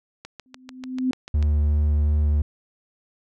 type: click train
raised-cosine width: 0.2 ms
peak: -20 dBFS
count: 9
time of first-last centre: 0.25-1.426 s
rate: 6.8 Hz
type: tone with exponential growth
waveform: sine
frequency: 256.8 Hz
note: C4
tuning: 32 cents flat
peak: -17 dBFS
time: 0.46-1.11 s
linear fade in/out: 1 ms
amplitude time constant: 140 ms
type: tone with vibrato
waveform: triangle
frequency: 74.5 Hz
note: D2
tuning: 25 cents sharp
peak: -15 dBFS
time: 1.34-2.42 s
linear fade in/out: 5 ms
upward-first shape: square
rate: 2.8 Hz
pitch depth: 9 cents each way
effects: none